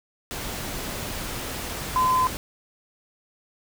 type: tone in noise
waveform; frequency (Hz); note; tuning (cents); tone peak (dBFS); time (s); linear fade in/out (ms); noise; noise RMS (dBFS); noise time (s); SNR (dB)
sine; 1023; C6; -39; -18; 1.96-2.27; 0; pink; -32; 0.31-2.37; +11
effects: none